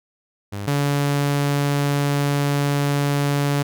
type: tone pair in turn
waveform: sawtooth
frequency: 101 / 142.84 Hz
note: G#2 / D3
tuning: -48 / -48 cents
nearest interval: tritone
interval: 600 cents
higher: second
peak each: -23 / -14 dBFS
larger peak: second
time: 0.52-0.67 / 0.67-3.63 s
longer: second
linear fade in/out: 10 ms
effects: none